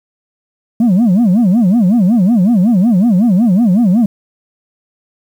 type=tone with vibrato; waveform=sine; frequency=207.7 Hz; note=G#3; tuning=in tune; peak=-4 dBFS; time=0.8-4.06 s; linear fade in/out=5 ms; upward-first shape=sine; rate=5.4 Hz; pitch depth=290 cents each way; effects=tanh soft clip ceiling -6 dBFS + 7-bit